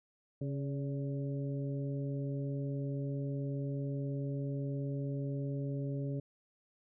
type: harmonic tone with a mistuned harmonic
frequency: 138.59 Hz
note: C#3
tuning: in tune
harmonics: 1 / 2 / 3 / 4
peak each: -35 / -41 / -45 / -47 dBFS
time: 0.41-6.2 s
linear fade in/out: 5 ms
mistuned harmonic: 4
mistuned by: +47 cents
effects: none